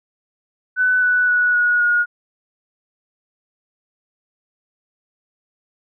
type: tone with pitch steps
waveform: sine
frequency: 1500 / 1484.5 / 1469.1 / 1453.9 / 1438.9 Hz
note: F#6 / F#6 / F#6 / F#6 / F#6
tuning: +23 / +5 / -13 / -31 / -49 cents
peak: -13 dBFS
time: 0.76-2.06 s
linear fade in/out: 50 ms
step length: 260 ms
effects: none